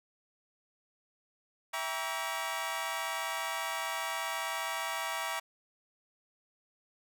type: chord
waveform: 20% pulse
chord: E diminished seventh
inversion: none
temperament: just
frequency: 659.3 / 791.1 / 949.3 / 1139.2 Hz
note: E5 / G5 / Bb5 / Db6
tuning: 0 / +16 / +31 / +47 cents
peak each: -35 / -36 / -33 / -34 dBFS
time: 1.73-5.4 s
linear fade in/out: 10 ms
effects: none